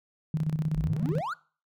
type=tone with tremolo; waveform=sine; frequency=155.56 Hz; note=D#3; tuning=in tune; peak=-23 dBFS; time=0.34-1.21 s; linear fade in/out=2 ms; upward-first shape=square; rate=16 Hz; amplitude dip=65%
type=exponential sweep; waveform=triangle; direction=up; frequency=36.7 to 1549 Hz; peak=-28 dBFS; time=0.75-1.34 s; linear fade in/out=10 ms
effects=noise-tail reverb RT60 0.4 s tail -22 dB re dry